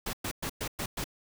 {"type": "noise bursts", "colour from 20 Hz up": "pink", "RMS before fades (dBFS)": -34, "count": 6, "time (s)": [0.06, 1.042], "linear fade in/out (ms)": 5, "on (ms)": 72, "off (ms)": 110, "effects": []}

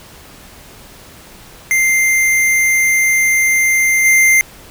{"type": "tone with level steps", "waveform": "square", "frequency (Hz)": 2093, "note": "C7", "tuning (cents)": 0, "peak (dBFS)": [-11, -8], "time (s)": [1.71, 4.41], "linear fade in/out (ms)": 0, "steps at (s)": 4.04, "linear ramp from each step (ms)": 20, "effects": ["pink hiss -39 dBFS RMS until 4.7 s"]}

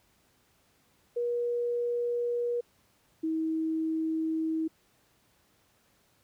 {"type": "tone pair in turn", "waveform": "sine", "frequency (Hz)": [479.3, 319.9], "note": ["A#4", "D#4"], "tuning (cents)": [48, 48], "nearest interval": "perfect fifth", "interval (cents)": 700, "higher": "first", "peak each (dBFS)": [-27, -27], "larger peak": "neither", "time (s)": [[1.16, 2.61], [3.23, 4.68]], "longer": "neither", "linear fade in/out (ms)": 10, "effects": ["pink hiss -67 dBFS RMS until 6.23 s", "high-pass 60 Hz 12 dB/octave"]}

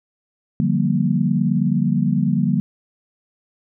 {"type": "chord", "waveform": "sine", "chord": "G minor seventh", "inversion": "second", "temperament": "just", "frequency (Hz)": [147, 176.4, 196, 235.2], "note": ["D3", "F3", "G3", "Bb3"], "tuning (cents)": [2, 18, 0, 16], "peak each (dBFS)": -21, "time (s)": [0.6, 2.6], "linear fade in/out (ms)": 0, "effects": []}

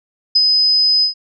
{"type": "tone with ADSR envelope", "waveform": "sine", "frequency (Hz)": 5030, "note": "D#8", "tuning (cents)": 18, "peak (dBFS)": -7, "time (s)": [0.35, 1.14], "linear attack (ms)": 10, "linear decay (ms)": 36, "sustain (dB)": -3, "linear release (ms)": 110, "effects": []}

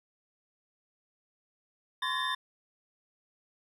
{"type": "tone cluster", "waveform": "triangle", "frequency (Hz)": [1030, 1111, 1709, 1842, 3604], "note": ["C6", "C#6", "G#6", "A#6", "A7"], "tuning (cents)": [-28, 4, 49, -21, 41], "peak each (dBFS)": [-32, -37, -35, -37, -33], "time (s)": [2.02, 2.35], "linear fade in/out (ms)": 5, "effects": []}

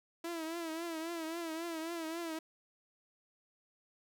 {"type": "tone with vibrato", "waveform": "sawtooth", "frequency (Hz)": 329.6, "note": "E4", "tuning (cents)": 0, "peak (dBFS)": -34, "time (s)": [0.24, 2.39], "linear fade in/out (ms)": 5, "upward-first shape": "triangle", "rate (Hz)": 3.7, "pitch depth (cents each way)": 86, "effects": []}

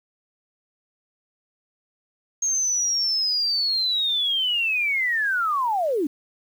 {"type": "linear sweep", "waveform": "sine", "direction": "down", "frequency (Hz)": [6490, 265.7], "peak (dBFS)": -20, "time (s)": [2.42, 6.07], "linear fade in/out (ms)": 5, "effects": ["8-bit"]}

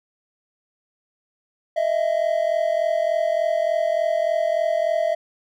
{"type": "tone pair together", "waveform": "triangle", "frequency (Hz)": [625.6, 669], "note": ["D#5", "E5"], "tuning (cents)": [9, 25], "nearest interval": "minor second", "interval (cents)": 116, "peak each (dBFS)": [-20, -19], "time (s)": [1.76, 5.15], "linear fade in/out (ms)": 10, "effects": []}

